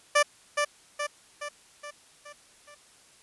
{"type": "tone with echo", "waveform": "15% pulse", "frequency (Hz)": 587.3, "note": "D5", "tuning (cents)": 0, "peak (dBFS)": -12, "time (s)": [0.15, 0.23], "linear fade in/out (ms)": 10, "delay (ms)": 420, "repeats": 6, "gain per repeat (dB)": -5, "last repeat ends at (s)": 2.75, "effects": ["white hiss -57 dBFS RMS until 3.22 s", "resampled to 24000 Hz"]}